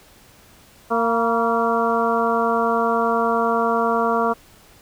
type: harmonic tone with a mistuned harmonic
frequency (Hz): 230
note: A#3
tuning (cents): -23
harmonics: 1 / 2 / 3 / 4 / 5 / 6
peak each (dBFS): -25 / -22 / -23 / -25 / -23 / -27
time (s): 0.9-4.34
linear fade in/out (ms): 20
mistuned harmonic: 4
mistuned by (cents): +56
effects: pink hiss -50 dBFS RMS until 4.81 s

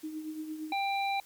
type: tone with tremolo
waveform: sine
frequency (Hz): 311.1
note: D#4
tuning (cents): 0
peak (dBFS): -33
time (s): 0.03-0.73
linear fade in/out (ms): 10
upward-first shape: triangle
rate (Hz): 8.7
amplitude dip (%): 60
type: harmonic tone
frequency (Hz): 790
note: G5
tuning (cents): +13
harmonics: 1 / 3 / 5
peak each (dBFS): -29 / -35 / -40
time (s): 0.72-1.2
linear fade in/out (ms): 2
effects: white hiss -57 dBFS RMS until 1.25 s + MP3 96 kbps

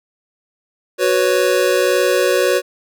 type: chord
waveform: square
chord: F# suspended fourth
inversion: none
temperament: just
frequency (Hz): 370 / 493.3 / 555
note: F#4 / B4 / C#5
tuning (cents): 0 / -2 / +2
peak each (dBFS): -18 / -18 / -18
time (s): 0.98-2.62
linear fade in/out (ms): 50
effects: none

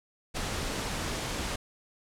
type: noise with ADSR envelope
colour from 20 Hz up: pink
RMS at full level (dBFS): -30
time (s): 0.34-1.56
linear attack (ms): 31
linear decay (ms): 5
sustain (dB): -3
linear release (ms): 6
effects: low-pass 9000 Hz 12 dB/octave

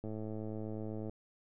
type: click train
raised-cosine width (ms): 2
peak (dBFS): -29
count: 115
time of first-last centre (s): 0.04-1.096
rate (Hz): 108
effects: none

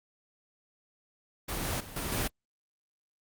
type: noise with level steps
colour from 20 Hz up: pink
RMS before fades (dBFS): -34 / -32 / -45 / -34 / -30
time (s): 1.48-2.28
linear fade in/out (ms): 10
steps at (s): 1.64 / 1.8 / 1.96 / 2.12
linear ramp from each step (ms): 5
effects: Opus 24 kbps

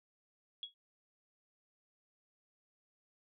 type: tone with exponential decay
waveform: sine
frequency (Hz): 3337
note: G#7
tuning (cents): +8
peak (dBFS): -36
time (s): 0.63-0.74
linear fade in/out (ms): 1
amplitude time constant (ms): 22
effects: none

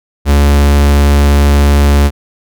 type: tone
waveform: 45% pulse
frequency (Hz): 71.5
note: D2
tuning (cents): -46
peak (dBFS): -5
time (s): 0.25-2.11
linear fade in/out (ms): 50
effects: none

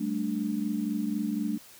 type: chord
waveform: sine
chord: G suspended second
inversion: none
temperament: equal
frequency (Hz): 196 / 220 / 293.7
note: G3 / A3 / D4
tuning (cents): 0 / 0 / 0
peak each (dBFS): -33 / -30 / -32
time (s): 0-1.58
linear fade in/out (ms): 10
effects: white hiss -52 dBFS RMS until 1.79 s

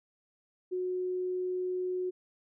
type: tone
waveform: sine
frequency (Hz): 365.7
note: F#4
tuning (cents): -20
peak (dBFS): -30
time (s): 0.71-2.11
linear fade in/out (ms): 20
effects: none

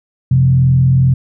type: tone with frequency modulation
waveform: sine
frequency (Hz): 130.81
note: C3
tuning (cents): 0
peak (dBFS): -7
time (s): 0.31-1.14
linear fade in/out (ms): 5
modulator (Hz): 42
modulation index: 0.52
effects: none

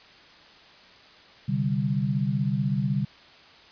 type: chord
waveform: sine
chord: C suspended second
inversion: none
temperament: equal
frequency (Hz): 130.81 / 146.83 / 196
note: C3 / D3 / G3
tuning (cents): 0 / 0 / 0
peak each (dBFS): -27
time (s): 1.48-3.05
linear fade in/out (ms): 10
effects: white hiss -51 dBFS RMS until 3.71 s + resampled to 11025 Hz

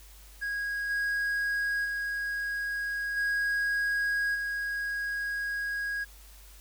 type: tone with level steps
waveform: triangle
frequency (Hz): 1646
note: G#6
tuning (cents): -16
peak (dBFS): -28 / -25 / -28 / -24 / -28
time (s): 0.41-6.05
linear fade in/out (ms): 20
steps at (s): 0.89 / 1.84 / 3.16 / 4.34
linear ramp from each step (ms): 20
effects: added 50 Hz sine -50 dBFS peak until 6.6 s + white hiss -55 dBFS RMS until 6.6 s

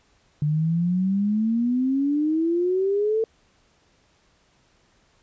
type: exponential sweep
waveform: sine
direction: up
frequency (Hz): 146.83 to 452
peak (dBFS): -19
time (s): 0.42-3.24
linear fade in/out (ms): 2
effects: pink hiss -62 dBFS RMS until 5.22 s + resampled to 16000 Hz

